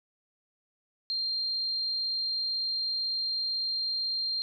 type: tone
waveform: sine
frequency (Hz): 4186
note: C8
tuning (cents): 0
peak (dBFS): -28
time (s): 1.1-4.42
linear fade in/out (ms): 0
effects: none